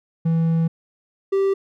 triangle tone pair in turn, 164.2 / 390.5 Hz, E3 / G4, -6 / -7 cents, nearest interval octave + minor third, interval 1499 cents, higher second, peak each -14 dBFS, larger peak neither, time 0.25-0.68 / 1.32-1.54 s, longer first, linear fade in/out 10 ms, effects none

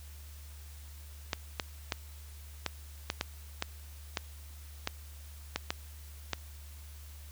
clicks, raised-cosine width 0.2 ms, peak -13 dBFS, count 12, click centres 1.332 / 1.598 / 1.922 / 2.663 / 3.101 / 3.211 / 3.624 / 4.172 / 4.874 / 5.56 / 5.705 / 6.333 s, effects added 73 Hz sine -46 dBFS peak until 7.31 s + white hiss -56 dBFS RMS until 7.31 s

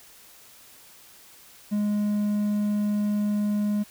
triangle tone, 207.7 Hz, G#3, in tune, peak -20 dBFS, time 1.71-3.84 s, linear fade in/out 20 ms, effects white hiss -51 dBFS RMS until 3.9 s

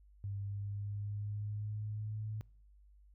sine tone with pitch glide, 100 to 107.8 Hz, G2 to A2, +35 to -35 cents, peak -37 dBFS, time 0.24-2.41 s, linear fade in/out 0 ms, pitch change +130 cents, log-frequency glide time 0.39-2.29 s, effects noise-tail reverb RT60 0.6 s tail -25 dB re dry + added 50 Hz sine -59 dBFS peak until 3.14 s

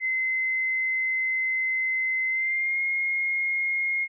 sine tone with pitch glide, 2056 to 2145 Hz, C7 to C7, -31 to +42 cents, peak -23 dBFS, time 0-4.08 s, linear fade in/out 50 ms, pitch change +73 cents, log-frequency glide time 2.28-2.8 s, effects none

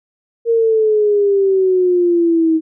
sine exponential sweep, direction down, 466.2 to 316.7 Hz, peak -10 dBFS, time 0.45-2.61 s, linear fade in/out 50 ms, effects none

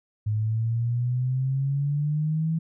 sine exponential sweep, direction up, 105.5 to 163.9 Hz, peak -22 dBFS, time 0.26-2.59 s, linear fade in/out 10 ms, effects none

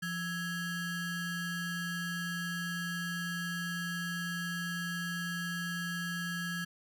square ring-modulated tone, 745 Hz, F#5, 12 cents sharp, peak -32 dBFS, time 0.02-6.65 s, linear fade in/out 10 ms, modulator 919 Hz, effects none

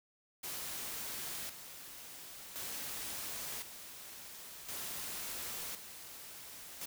white noise with tremolo, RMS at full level -42 dBFS, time 0.43-6.86 s, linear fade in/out 10 ms, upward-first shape square, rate 0.47 Hz, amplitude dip 60%, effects none

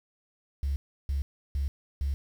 triangle tone bursts, 69.3 Hz, C#2, in tune, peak -22 dBFS, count 4, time 0.63-2.14 s, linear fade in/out 0 ms, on 130 ms, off 330 ms, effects tanh soft clip ceiling -24 dBFS + 9-bit

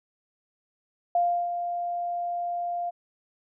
sine tone with ADSR envelope, 698.5 Hz, F5, in tune, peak -19 dBFS, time 1.15-2.91 s, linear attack 3 ms, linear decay 330 ms, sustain -8 dB, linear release 22 ms, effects none

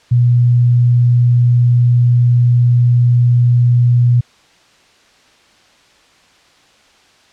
sine tone, 121.5 Hz, B2, 28 cents flat, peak -7 dBFS, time 0.11-4.21 s, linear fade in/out 10 ms, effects white hiss -49 dBFS RMS until 7.32 s + low-pass 5000 Hz 12 dB/octave

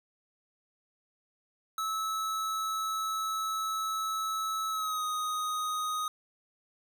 square tone with pitch glide, 1300 to 1248.5 Hz, E6 to D#6, -24 to +6 cents, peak -31 dBFS, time 1.78-6.08 s, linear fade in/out 2 ms, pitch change -70 cents, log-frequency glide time 4.7-5.04 s, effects none

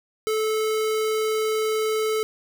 square tone, 435.2 Hz, A4, 19 cents flat, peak -22 dBFS, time 0.27-2.23 s, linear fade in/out 0 ms, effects none

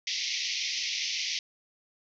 white band-pass noise, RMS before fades -32 dBFS, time 0.07-1.39 s, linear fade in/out 2 ms, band 2000 to 6100 Hz, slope 96 dB/octave, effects none

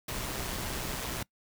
pink noise with amplitude modulation, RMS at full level -34 dBFS, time 0.08-1.23 s, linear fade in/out 5 ms, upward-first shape sine, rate 127 Hz, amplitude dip 35%, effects noise-tail reverb RT60 0.1 s tail -23 dB re dry

